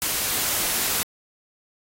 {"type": "noise", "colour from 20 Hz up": "white", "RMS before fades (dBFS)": -24, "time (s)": [0.02, 1.03], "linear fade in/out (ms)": 0, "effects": ["AAC 48 kbps"]}